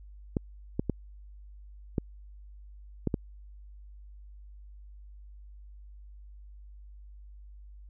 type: clicks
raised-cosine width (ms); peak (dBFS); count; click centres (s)
3; -14; 6; 0.368 / 0.795 / 0.897 / 1.982 / 3.073 / 3.142
effects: added 50 Hz sine -46 dBFS peak until 7.89 s